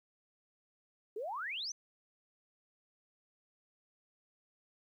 sine exponential sweep, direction up, 394.4 to 6272 Hz, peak -37 dBFS, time 1.16-1.72 s, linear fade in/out 5 ms, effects 12-bit

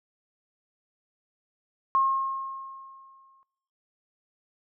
sine tone with exponential decay, 1075 Hz, C6, 47 cents sharp, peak -18 dBFS, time 1.95-3.43 s, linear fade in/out 0 ms, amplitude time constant 320 ms, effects noise-tail reverb RT60 0.9 s tail -23 dB re dry

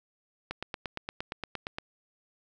click train, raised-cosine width 0.3 ms, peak -18 dBFS, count 12, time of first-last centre 0.51-1.785 s, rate 8.63 Hz, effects none

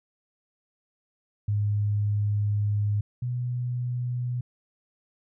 sine tone pair in turn, 103.6 / 123.2 Hz, G#2 / B2, -4 / -4 cents, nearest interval minor third, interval 300 cents, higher second, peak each -22 / -26 dBFS, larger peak first, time 1.48-3.01 / 3.22-4.41 s, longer first, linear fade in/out 5 ms, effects none

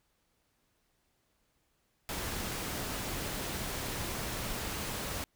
pink noise, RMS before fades -37 dBFS, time 2.09-5.24 s, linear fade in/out 0 ms, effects pink hiss -75 dBFS RMS until 5.35 s

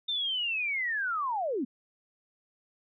sine linear sweep, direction down, 3633 to 220 Hz, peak -28 dBFS, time 0.08-1.65 s, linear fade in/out 10 ms, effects none

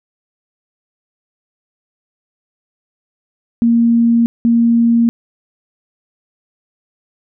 sine tone pair in turn, 233.1 / 233.1 Hz, A#3 / A#3, 0 / 0 cents, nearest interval unison, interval 0 cents, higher neither, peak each -8 / -8 dBFS, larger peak neither, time 3.62-4.26 / 4.45-5.09 s, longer neither, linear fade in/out 0 ms, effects none

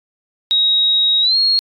sine tone with pitch glide, 3796 to 4286 Hz, A#7 to C8, +31 to +41 cents, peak -11 dBFS, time 0.51-1.59 s, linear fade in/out 0 ms, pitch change +210 cents, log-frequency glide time 1.21-1.37 s, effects AAC 48 kbps

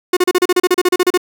45% pulse tone bursts, 361.9 Hz, F#4, 38 cents flat, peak -9 dBFS, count 15, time 0.13-1.176 s, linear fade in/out 5 ms, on 38 ms, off 34 ms, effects 8-bit

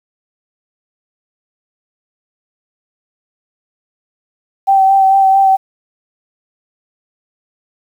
sine tone with vibrato, 775 Hz, G5, 20 cents flat, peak -6 dBFS, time 4.67-5.57 s, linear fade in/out 20 ms, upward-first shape sine, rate 4.5 Hz, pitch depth 20 cents each way, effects 7-bit

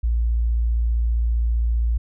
sine tone, 57.6 Hz, A#1, 20 cents flat, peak -17 dBFS, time 0.03-1.98 s, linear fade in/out 10 ms, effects none

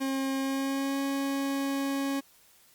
40% pulse tone with pitch glide, 269 to 275.3 Hz, C4 to C#4, +48 to -12 cents, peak -27 dBFS, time 0-2.21 s, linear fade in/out 20 ms, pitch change +40 cents, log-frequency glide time 0.39-1 s, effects white hiss -60 dBFS RMS until 2.74 s + Opus 48 kbps

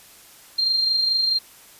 sine tone with amplitude modulation, 4186 Hz, C8, in tune, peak -16 dBFS, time 0.58-1.39 s, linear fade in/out 10 ms, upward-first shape sine, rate 24.6 Hz, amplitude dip 40%, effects white hiss -48 dBFS RMS until 1.79 s + resampled to 32000 Hz

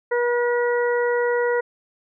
harmonic tone, 481.9 Hz, B4, 43 cents flat, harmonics 1 / 2 / 3 / 4, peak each -19 / -28 / -29 / -29 dBFS, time 0.11-1.61 s, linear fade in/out 10 ms, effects none

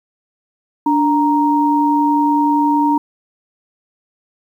sine tone pair together, 292.5 / 933.2 Hz, D4 / A#5, -7 / +2 cents, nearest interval octave + minor sixth, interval 2009 cents, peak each -14 dBFS, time 0.86-2.98 s, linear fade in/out 5 ms, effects 8-bit

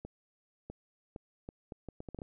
accelerating click train, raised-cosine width 2 ms, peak -29 dBFS, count 11, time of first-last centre 0.05-2.218 s, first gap 650 ms, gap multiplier 0.71, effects none

